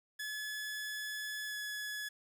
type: tone with pitch glide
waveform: sawtooth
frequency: 1711 to 1698.2 Hz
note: A6 to G#6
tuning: -49 to +38 cents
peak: -35 dBFS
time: 0.19-2.09 s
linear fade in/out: 10 ms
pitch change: -13 cents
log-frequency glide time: 1.46-1.56 s
effects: 11-bit